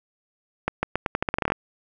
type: accelerating click train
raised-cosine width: 0.5 ms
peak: -7 dBFS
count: 14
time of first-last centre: 0.68-1.52 s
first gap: 150 ms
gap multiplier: 0.84
effects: none